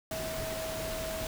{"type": "tone in noise", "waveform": "sine", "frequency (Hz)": 643, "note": "E5", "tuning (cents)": -43, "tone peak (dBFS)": -36, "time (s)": [0.11, 1.27], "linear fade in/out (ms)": 2, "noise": "pink", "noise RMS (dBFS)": -38, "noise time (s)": [0.11, 1.27], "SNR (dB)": -1, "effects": []}